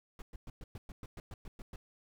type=noise bursts; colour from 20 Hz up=brown; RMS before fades=-45 dBFS; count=12; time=0.19-1.76 s; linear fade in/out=2 ms; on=30 ms; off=110 ms; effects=none